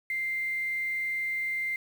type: tone with quantisation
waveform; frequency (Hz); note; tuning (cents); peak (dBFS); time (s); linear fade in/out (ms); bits
sine; 2093; C7; 0; -28; 0.1-1.76; 2; 8
effects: none